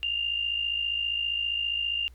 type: tone pair together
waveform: sine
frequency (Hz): 2794 / 2849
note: F7 / F7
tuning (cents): 0 / +34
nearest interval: unison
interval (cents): 34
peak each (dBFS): -27 / -33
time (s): 0.03-2.08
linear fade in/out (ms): 0
effects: added 61 Hz sine -48 dBFS peak until 2.14 s + pink hiss -65 dBFS RMS until 2.14 s